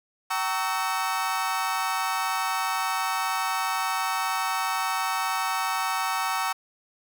35% pulse tone cluster, 765 / 920 / 1122 / 1307 Hz, G5 / A#5 / C#6 / E6, -42 / -23 / +21 / -15 cents, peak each -29 dBFS, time 0.3-6.53 s, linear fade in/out 10 ms, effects none

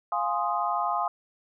sine chord, F minor seventh, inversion none, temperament equal, 698.5 / 830.6 / 1046.5 / 1244.5 Hz, F5 / Ab5 / C6 / Eb6, 0 / 0 / 0 / 0 cents, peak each -30 dBFS, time 0.12-1.08 s, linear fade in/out 2 ms, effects none

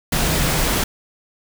sine tone in noise, 155.56 Hz, D#3, in tune, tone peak -26 dBFS, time 0.13-0.65 s, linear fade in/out 5 ms, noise pink, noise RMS -19 dBFS, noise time 0.12-0.84 s, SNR -10 dB, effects none

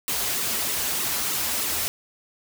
white noise with flanger, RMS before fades -26 dBFS, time 0.08-1.88 s, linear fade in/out 0 ms, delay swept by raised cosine 1.2 to 6.6 ms, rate 3.2 Hz, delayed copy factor -0.95, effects none

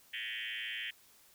sine tone with frequency modulation, 2489 Hz, D#7, in tune, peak -37 dBFS, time 0.13-0.91 s, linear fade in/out 10 ms, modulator 113 Hz, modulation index 6.8, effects white hiss -63 dBFS RMS until 1.34 s

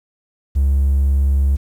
triangle tone, 69 Hz, C#2, 7 cents flat, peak -9 dBFS, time 0.55-1.57 s, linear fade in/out 20 ms, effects tanh soft clip ceiling -7 dBFS + 8-bit

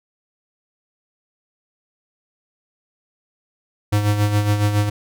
square tone with tremolo, 103.83 Hz, G#2, in tune, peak -14 dBFS, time 3.92-4.9 s, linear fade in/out 10 ms, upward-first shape sine, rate 7.2 Hz, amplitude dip 55%, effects none

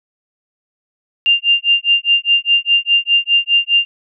sine tone with tremolo, 2794 Hz, F7, in tune, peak -7 dBFS, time 1.26-3.85 s, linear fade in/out 0 ms, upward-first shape sine, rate 4.9 Hz, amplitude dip 100%, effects none

